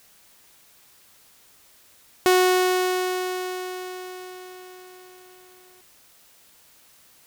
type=tone with exponential decay; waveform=sawtooth; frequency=367.2 Hz; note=F#4; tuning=13 cents flat; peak=-10 dBFS; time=2.26-5.81 s; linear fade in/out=0 ms; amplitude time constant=770 ms; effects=white hiss -55 dBFS RMS until 7.26 s